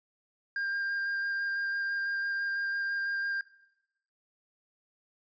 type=tone with vibrato; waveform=triangle; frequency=1600 Hz; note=G6; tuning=35 cents sharp; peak=-28 dBFS; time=0.56-3.41 s; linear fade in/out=2 ms; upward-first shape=square; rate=6 Hz; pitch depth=9 cents each way; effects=noise-tail reverb RT60 0.9 s tail -20 dB re dry + resampled to 16000 Hz